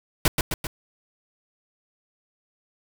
pink noise with echo, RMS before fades -18 dBFS, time 0.25-0.28 s, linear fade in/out 2 ms, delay 130 ms, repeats 3, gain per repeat -4 dB, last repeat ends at 0.67 s, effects none

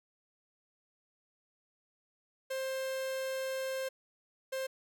45% pulse tone bursts at uneven times, 528 Hz, C5, 16 cents sharp, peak -34 dBFS, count 2, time 2.5-3.89 / 4.52-4.67 s, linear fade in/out 10 ms, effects none

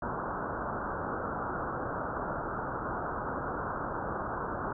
white low-pass noise, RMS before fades -35 dBFS, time 0.02-4.73 s, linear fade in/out 5 ms, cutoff 1500 Hz, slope 96 dB/octave, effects none

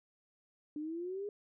sine exponential sweep, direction up, 293.7 to 417.9 Hz, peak -37 dBFS, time 0.76-1.29 s, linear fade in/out 2 ms, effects none

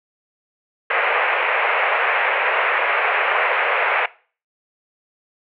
white band-pass noise, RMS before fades -19 dBFS, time 0.9-4.06 s, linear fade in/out 5 ms, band 450 to 2500 Hz, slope 48 dB/octave, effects noise-tail reverb RT60 0.4 s tail -20 dB re dry

